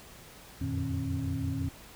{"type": "tone cluster", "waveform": "sine", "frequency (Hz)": [85.2, 91, 115, 150.8, 270.8], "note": ["F2", "F#2", "A#2", "D3", "C#4"], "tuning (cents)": [-42, -28, -23, 46, -40], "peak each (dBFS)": [-36, -36, -35, -36, -34], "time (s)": [0.61, 1.69], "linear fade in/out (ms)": 5, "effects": ["tanh soft clip ceiling -21 dBFS", "pink hiss -51 dBFS RMS until 1.95 s"]}